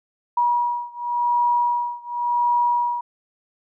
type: beating tone pair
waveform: sine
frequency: 961 / 961.91 Hz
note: B5 / B5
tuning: -48 / -46 cents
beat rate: 0.91 Hz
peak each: -21 / -22 dBFS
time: 0.37-3.01 s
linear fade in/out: 5 ms
effects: none